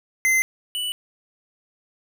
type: tone pair in turn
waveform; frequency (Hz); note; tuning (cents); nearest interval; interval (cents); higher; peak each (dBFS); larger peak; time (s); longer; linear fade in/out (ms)
square; 2067 / 2965; C7 / F#7; -22 / +3; tritone; 625; second; -17 / -25; first; 0.25-0.42 / 0.75-0.92; neither; 0
effects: none